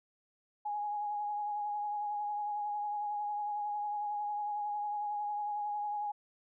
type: tone with vibrato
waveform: sine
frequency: 830.6 Hz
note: G#5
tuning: in tune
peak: -33 dBFS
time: 0.65-6.12 s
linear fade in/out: 10 ms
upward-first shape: triangle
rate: 11 Hz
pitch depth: 27 cents each way
effects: none